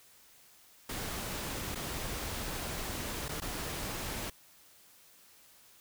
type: noise with dropouts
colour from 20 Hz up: pink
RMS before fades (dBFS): -38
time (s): 0.89-4.3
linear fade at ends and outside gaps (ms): 5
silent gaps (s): 1.748-1.755 / 3.283-3.29 / 3.403-3.418
effects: white hiss -60 dBFS RMS until 5.8 s